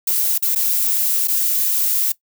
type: noise with dropouts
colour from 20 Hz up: violet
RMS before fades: -18 dBFS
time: 0.07-2.12 s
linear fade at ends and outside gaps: 5 ms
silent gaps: 0.379-0.423 / 0.55-0.558 / 1.274-1.282 s
effects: noise-tail reverb RT60 0.1 s tail -18 dB re dry